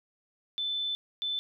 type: tone bursts at uneven times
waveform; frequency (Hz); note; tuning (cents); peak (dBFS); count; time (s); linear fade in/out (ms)
sine; 3520; A7; 0; -29; 2; 0.58-0.95 / 1.22-1.39; 0
effects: none